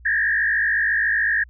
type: tone with frequency modulation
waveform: sine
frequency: 1746 Hz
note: A6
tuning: 14 cents flat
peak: -17 dBFS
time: 0.05-1.44 s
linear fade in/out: 10 ms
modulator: 53.9 Hz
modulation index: 2.2
effects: added 60 Hz sine -43 dBFS peak until 1.49 s